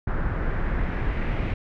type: noise with low-pass filter sweep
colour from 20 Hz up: brown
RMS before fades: -25 dBFS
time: 0.07-1.54 s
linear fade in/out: 5 ms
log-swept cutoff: 1500 to 2400 Hz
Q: 2.5
effects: none